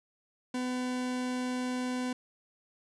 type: tone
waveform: 40% pulse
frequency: 251.4 Hz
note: B3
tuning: 31 cents sharp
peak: -30 dBFS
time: 0.54-2.13 s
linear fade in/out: 5 ms
effects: resampled to 22050 Hz + 10-bit